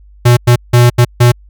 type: tone bursts at uneven times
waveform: square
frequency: 121.3 Hz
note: B2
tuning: 31 cents flat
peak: -4 dBFS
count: 5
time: 0.25-0.37 / 0.47-0.56 / 0.73-0.9 / 0.98-1.05 / 1.2-1.32 s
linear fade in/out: 10 ms
effects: added 50 Hz sine -37 dBFS peak until 1.49 s